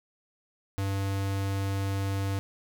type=tone; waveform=square; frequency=98 Hz; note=G2; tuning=in tune; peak=-28 dBFS; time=0.78-2.39 s; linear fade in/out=0 ms; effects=none